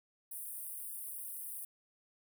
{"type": "high-pass noise", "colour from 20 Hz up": "pink", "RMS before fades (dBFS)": -44, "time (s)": [0.31, 1.65], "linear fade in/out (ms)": 5, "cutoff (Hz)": 8900, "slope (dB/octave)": 96, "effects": []}